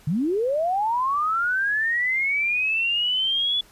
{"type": "linear sweep", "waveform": "sine", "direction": "up", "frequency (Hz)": [134.9, 3447], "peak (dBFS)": -20, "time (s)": [0.07, 3.61], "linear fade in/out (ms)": 5, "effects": ["pink hiss -53 dBFS RMS until 3.71 s", "resampled to 32000 Hz"]}